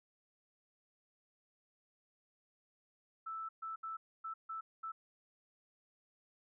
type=tone bursts at uneven times; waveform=sine; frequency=1318.5 Hz; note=E6; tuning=in tune; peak=-40 dBFS; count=6; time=3.26-3.49 / 3.62-3.76 / 3.83-3.97 / 4.24-4.34 / 4.49-4.61 / 4.83-4.92 s; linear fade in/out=10 ms; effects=none